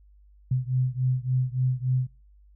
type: beating tone pair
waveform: sine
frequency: 126.6 / 130.1 Hz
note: B2 / C3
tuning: +43 / -9 cents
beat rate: 3.5 Hz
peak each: -25 / -26 dBFS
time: 0.51-2.07 s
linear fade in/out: 5 ms
effects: noise-tail reverb RT60 0.3 s tail -24 dB re dry + added 50 Hz sine -52 dBFS peak until 2.55 s